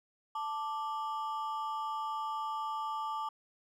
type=ring-modulated tone; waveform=triangle; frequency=1028 Hz; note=C6; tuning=31 cents flat; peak=-29 dBFS; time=0.35-3.29 s; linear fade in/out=5 ms; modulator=148 Hz; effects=none